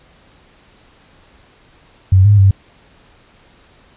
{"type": "tone with pitch steps", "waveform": "sine", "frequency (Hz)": [94.5, 102.9, 97.4], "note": ["F#2", "G#2", "G2"], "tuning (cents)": [37, -16, -11], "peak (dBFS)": -5, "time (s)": [2.12, 2.51], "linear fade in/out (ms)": 5, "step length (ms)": 130, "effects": ["pink hiss -49 dBFS RMS until 3.96 s", "resampled to 8000 Hz"]}